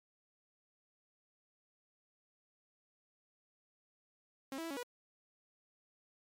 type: tone with pitch steps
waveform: sawtooth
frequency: 269.3 / 327.5 / 330.7 / 278.6 / 487.6 Hz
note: C#4 / E4 / E4 / C#4 / B4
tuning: -50 / -11 / +6 / +9 / -22 cents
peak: -36 dBFS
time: 4.52-4.83 s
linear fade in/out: 2 ms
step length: 62 ms
effects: MP3 64 kbps